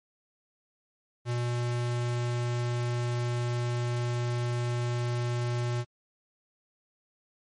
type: tone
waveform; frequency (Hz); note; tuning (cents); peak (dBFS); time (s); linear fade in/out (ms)
square; 120.7; B2; -39; -28; 1.25-5.85; 50
effects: low-pass 8000 Hz 12 dB/octave + MP3 48 kbps